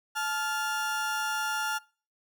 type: tone pair together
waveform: 35% pulse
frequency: 865 / 1399.8 Hz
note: A5 / F6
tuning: -30 / +4 cents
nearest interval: minor sixth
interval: 834 cents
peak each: -31 / -29 dBFS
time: 0.15-1.79 s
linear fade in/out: 20 ms
effects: noise-tail reverb RT60 0.4 s tail -23 dB re dry